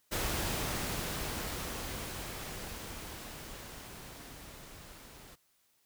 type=noise with level ramp; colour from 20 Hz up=pink; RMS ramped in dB=-33 to -53 dBFS; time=0.11-5.36 s; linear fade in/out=20 ms; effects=white hiss -72 dBFS RMS until 5.85 s